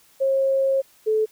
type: tone pair in turn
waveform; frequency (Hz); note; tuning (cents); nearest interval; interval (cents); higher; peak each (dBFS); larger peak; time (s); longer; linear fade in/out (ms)
sine; 539 / 434.6; C#5 / A4; -49 / -21; major third; 372; first; -17; neither; 0.2-0.82 / 1.06-1.26; first; 20
effects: white hiss -56 dBFS RMS until 1.31 s